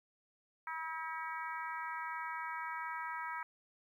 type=harmonic tone; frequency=321.4 Hz; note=E4; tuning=44 cents flat; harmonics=3 / 4 / 5 / 6 / 7; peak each=-42 / -44 / -46 / -48 / -49 dBFS; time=0.67-3.43 s; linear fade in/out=2 ms; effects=12-bit